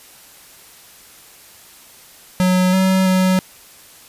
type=tone with pitch steps; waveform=square; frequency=183.7 / 188.7 / 186.2 Hz; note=F#3 / F#3 / F#3; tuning=-12 / +34 / +11 cents; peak=-13 dBFS; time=2.4-3.39 s; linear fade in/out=0 ms; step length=330 ms; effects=white hiss -44 dBFS RMS until 4.08 s + resampled to 32000 Hz